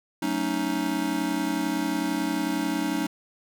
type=chord; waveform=square; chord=D# half-diminished seventh; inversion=first; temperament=just; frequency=186.68 / 224 / 280 / 311.1 Hz; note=F#3 / A3 / C#4 / D#4; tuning=+16 / +31 / +18 / 0 cents; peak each=-34 / -34 / -30 / -29 dBFS; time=0.22-3.07 s; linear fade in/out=5 ms; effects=none